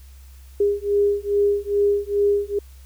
sine beating tone pair, 405.5 / 407.9 Hz, G#4 / G#4, -41 / -31 cents, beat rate 2.4 Hz, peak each -20 dBFS, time 0.6-2.59 s, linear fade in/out 5 ms, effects added 66 Hz sine -41 dBFS peak until 2.85 s + white hiss -55 dBFS RMS until 2.85 s

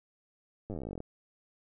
slowing click train, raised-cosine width 2 ms, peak -26 dBFS, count 20, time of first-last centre 0.7-1.004 s, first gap 9 ms, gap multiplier 1.06, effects none

